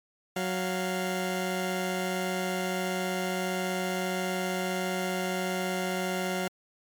15% pulse tone pair together, 185.01 / 698.5 Hz, F#3 / F5, 0 / 0 cents, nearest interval octave + major seventh, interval 2300 cents, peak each -23 / -28 dBFS, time 0.36-6.48 s, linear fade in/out 5 ms, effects MP3 96 kbps

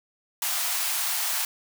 white high-pass noise, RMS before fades -27 dBFS, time 0.42-1.45 s, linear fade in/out 2 ms, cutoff 640 Hz, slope 96 dB/octave, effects none

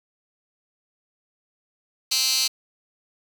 15% pulse tone with high-pass filter, 261.6 Hz, C4, in tune, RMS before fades -22 dBFS, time 2.11-2.48 s, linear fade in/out 10 ms, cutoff 4300 Hz, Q 2.5, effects none

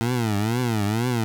20% pulse tone with vibrato, 112.8 Hz, A2, 44 cents sharp, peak -16 dBFS, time 0.01-1.24 s, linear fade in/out 0 ms, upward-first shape triangle, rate 2.1 Hz, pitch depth 220 cents each way, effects none

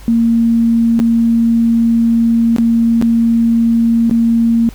sine tone with dropouts, 230.7 Hz, A#3, 18 cents flat, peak -8 dBFS, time 0.08-4.69 s, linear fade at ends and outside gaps 0 ms, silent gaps 0.992-1 / 2.563-2.584 / 3.014-3.024 / 4.096-4.111 s, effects added 50 Hz sine -32 dBFS peak until 4.74 s + pink hiss -41 dBFS RMS until 4.74 s

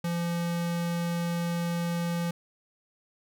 square tone, 171.1 Hz, F3, 35 cents flat, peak -28 dBFS, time 0.04-2.31 s, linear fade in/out 5 ms, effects none

